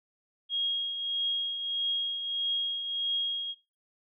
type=tone with tremolo; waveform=sine; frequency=3272 Hz; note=G#7; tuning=26 cents flat; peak=-26 dBFS; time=0.49-3.55 s; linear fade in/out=50 ms; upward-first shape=triangle; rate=1.6 Hz; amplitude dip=55%; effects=noise-tail reverb RT60 0.3 s tail -19 dB re dry

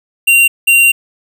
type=tone bursts at uneven times; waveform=square; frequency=2765 Hz; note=F7; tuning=18 cents flat; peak=-6 dBFS; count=2; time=0.27-0.48 / 0.67-0.92 s; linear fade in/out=10 ms; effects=none

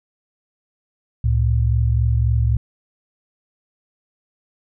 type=tone pair together; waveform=sine; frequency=69.3 / 112.98 Hz; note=C#2 / A2; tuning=0 / +46 cents; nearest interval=minor sixth; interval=846 cents; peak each=-17 dBFS; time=1.24-2.57 s; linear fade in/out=5 ms; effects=none

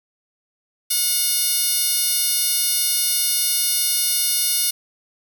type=tone with high-pass filter; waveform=10% pulse; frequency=723 Hz; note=F#5; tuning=40 cents flat; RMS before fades=-20 dBFS; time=0.9-4.71 s; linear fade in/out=10 ms; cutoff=6700 Hz; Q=1.1; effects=none

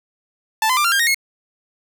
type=tone with pitch steps; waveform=sawtooth; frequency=880 / 1022.6 / 1188.3 / 1380.9 / 1604.6 / 1864.7 / 2167 Hz; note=A5 / C6 / D6 / F6 / G6 / A#6 / C#7; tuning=0 / -40 / +20 / -20 / +40 / 0 / -40 cents; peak=-11 dBFS; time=0.62-1.145 s; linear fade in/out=2 ms; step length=75 ms; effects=none

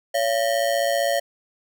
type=ring-modulated tone; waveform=square; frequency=622.3 Hz; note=D#5; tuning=in tune; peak=-17 dBFS; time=0.14-1.2 s; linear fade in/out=10 ms; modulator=57.7 Hz; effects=none

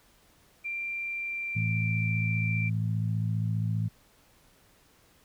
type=tone with pitch glide; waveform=sine; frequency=2368 to 2353 Hz; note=D7 to D7; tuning=+14 to +3 cents; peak=-31 dBFS; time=0.64-2.7 s; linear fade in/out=20 ms; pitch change=-11 cents; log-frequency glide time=0.97-1.98 s
type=harmonic tone; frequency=55 Hz; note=A1; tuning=in tune; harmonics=2 / 3 / 4; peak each=-27 / -32 / -41 dBFS; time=1.55-3.89 s; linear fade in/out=20 ms
effects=pink hiss -62 dBFS RMS until 5.24 s

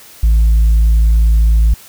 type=tone with tanh clipping; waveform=sine; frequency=55.1 Hz; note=A1; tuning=3 cents sharp; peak=-7 dBFS; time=0.23-1.74 s; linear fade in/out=5 ms; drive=1 dB; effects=white hiss -39 dBFS RMS until 1.88 s

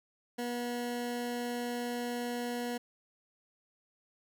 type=tone; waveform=20% pulse; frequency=241.5 Hz; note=B3; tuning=39 cents flat; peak=-29 dBFS; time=0.38-2.78 s; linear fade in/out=10 ms; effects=none

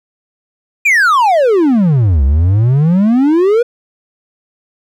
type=exponential two-way sweep; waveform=triangle; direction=down then up; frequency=2489 to 65 to 492.7 Hz; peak=-5 dBFS; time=0.85-3.63 s; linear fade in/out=10 ms; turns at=2.24 s; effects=none

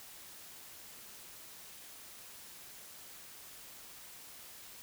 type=silence; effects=white hiss -52 dBFS RMS until 4.82 s

